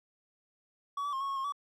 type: tone with pitch steps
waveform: triangle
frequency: 1131 / 1152 / 1068 / 1102 / 1095 / 1073 / 1143 Hz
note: C#6 / D6 / C6 / C#6 / C#6 / C6 / D6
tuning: +34 / -34 / +35 / -11 / -22 / +43 / -47 cents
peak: -30 dBFS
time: 0.97-1.523 s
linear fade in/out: 5 ms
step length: 79 ms
effects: none